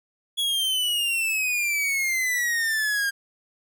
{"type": "exponential sweep", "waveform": "45% pulse", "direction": "down", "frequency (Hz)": [3373, 1602], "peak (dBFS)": -22, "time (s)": [0.37, 3.11], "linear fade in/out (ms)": 20, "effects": []}